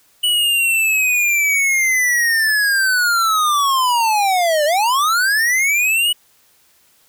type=linear two-way sweep; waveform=square; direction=down then up; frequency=2960 to 579 to 2960 Hz; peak=-14 dBFS; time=0.23-6.13 s; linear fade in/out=10 ms; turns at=4.65 s; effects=white hiss -55 dBFS RMS until 7.08 s